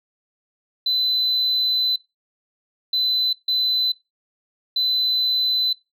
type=tone bursts at uneven times; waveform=sine; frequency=4021 Hz; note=B7; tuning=30 cents sharp; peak=-16 dBFS; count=4; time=0.86-1.96 / 2.93-3.33 / 3.48-3.92 / 4.76-5.73 s; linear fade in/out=5 ms; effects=noise-tail reverb RT60 0.2 s tail -20 dB re dry + tanh soft clip ceiling -15 dBFS